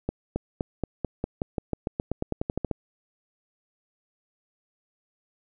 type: accelerating click train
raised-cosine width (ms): 2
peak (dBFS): -13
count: 19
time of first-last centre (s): 0.09-2.713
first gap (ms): 270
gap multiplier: 0.92
effects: none